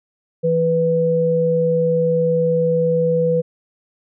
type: tone pair together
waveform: sine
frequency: 164.72 / 493.9 Hz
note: E3 / B4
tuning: -1 / 0 cents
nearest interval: octave + perfect fifth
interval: 1901 cents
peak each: -20 / -15 dBFS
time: 0.43-3.42 s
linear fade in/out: 20 ms
effects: none